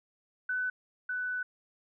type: tone pair in turn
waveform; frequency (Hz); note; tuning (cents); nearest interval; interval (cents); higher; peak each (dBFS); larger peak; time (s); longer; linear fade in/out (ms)
sine; 1502 / 1494.4; F#6 / F#6; +26 / +17; unison; 9; first; -29 / -31; first; 0.49-0.7 / 1.09-1.43; second; 5
effects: none